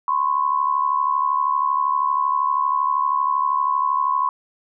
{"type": "tone pair together", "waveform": "sine", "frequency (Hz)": [1013.3, 1086], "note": ["B5", "C#6"], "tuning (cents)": [44, -36], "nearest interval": "minor second", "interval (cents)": 120, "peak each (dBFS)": -20, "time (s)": [0.08, 4.29], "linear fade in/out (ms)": 2, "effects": []}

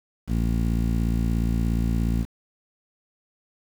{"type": "tone with low-pass filter", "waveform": "sawtooth", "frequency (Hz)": 57, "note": "A#1", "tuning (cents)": -38, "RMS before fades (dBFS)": -23, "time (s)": [0.27, 2.26], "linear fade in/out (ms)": 50, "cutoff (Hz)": 230, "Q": 2.3, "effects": ["7-bit"]}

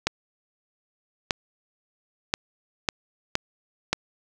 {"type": "clicks", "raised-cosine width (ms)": 0.2, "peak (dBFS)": -4, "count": 6, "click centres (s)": [0.07, 1.308, 2.339, 2.888, 3.354, 3.93], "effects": []}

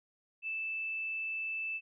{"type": "tone", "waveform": "sine", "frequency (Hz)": 2637, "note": "E7", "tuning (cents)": 0, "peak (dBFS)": -34, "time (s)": [0.42, 1.81], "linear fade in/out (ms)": 50, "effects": []}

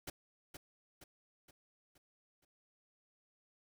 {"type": "noise with echo", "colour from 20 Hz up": "pink", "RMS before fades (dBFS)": -44, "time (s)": [0.07, 0.1], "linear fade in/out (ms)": 5, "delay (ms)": 470, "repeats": 5, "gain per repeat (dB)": -6, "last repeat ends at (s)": 2.45, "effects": []}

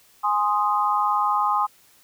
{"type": "chord", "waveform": "sine", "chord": "Ab major", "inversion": "none", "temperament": "equal", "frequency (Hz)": [830.6, 1046.5, 1244.5], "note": ["Ab5", "C6", "Eb6"], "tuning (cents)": [0, 0, 0], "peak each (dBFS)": -23, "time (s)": [0.23, 1.67], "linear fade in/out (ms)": 20, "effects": ["white hiss -56 dBFS RMS until 2.03 s"]}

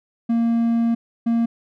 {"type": "tone bursts at uneven times", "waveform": "triangle", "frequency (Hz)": 231.7, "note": "A#3", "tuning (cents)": -10, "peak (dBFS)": -14, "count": 2, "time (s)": [[0.29, 0.95], [1.26, 1.46]], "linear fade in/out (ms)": 10, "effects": []}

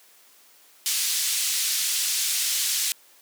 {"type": "band-pass noise", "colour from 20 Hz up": "white", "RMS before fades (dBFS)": -25, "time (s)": [0.86, 2.92], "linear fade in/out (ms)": 0, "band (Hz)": [3100, 9400], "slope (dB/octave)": 12, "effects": ["white hiss -55 dBFS RMS until 3.21 s", "high-pass 300 Hz 12 dB/octave"]}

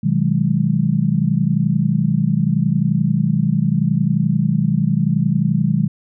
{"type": "chord", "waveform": "sine", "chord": "G# minor seventh", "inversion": "first", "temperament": "just", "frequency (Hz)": [124.59, 155.74, 186.89, 207.7], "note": ["B2", "D#3", "F#3", "G#3"], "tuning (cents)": [16, 2, 18, 0], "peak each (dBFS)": [-22, -17, -20, -20], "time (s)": [0.03, 5.88], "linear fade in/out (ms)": 10, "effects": []}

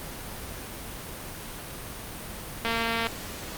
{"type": "click train", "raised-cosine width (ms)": 0.3, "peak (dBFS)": -12, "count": 97, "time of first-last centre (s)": [2.65, 3.069], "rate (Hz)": 229, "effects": ["pink hiss -38 dBFS RMS until 3.57 s", "Opus 32 kbps"]}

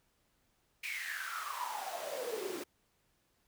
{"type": "noise with high-pass filter sweep", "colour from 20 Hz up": "pink", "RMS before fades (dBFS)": -40, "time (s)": [0.83, 2.64], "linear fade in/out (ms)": 10, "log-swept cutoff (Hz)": [2400, 320], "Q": 9.7, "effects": ["pink hiss -75 dBFS RMS until 3.47 s"]}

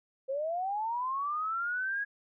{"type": "linear sweep", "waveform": "sine", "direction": "up", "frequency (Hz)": [519, 1667], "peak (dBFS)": -30, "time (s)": [0.28, 2.05], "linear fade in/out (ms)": 20, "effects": []}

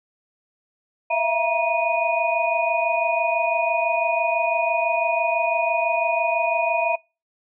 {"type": "tone cluster", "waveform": "sine", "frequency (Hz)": [655, 681, 948, 2473], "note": ["E5", "F5", "A#5", "D#7"], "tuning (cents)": [-11, -44, 29, -11], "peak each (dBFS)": -24, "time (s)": [1.1, 6.96], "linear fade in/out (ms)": 10, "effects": ["noise-tail reverb RT60 0.3 s tail -26 dB re dry"]}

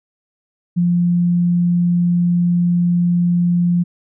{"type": "tone", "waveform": "sine", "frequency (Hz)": 174.61, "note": "F3", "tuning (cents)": 0, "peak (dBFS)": -12, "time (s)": [0.76, 3.84], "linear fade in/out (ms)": 20, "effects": []}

